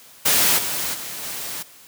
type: noise with level steps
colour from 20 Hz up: white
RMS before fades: -17 / -25 / -32 / -30 dBFS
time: 0.25-1.63 s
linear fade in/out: 10 ms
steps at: 0.57 / 0.93 / 1.22 s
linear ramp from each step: 20 ms
effects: white hiss -47 dBFS RMS until 1.87 s + high-pass 80 Hz 12 dB/octave